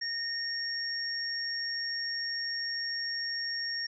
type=tone pair together; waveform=sine; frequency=1840 / 5533 Hz; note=A#6 / F8; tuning=-23 / -17 cents; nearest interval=octave + perfect fifth; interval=1906 cents; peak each=-36 / -33 dBFS; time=0.01-3.87 s; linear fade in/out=10 ms; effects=none